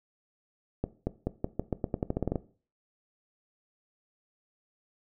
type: accelerating click train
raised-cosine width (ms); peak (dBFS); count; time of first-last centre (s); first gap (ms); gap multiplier
2; -15; 15; 0.84-2.357; 230; 0.87
effects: noise-tail reverb RT60 0.4 s tail -17 dB re dry